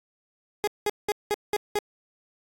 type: tone bursts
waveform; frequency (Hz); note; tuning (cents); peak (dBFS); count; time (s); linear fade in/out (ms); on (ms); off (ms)
30% pulse; 415.6; G#4; +1; -20; 6; 0.64-1.788; 0; 33; 190
effects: AAC 48 kbps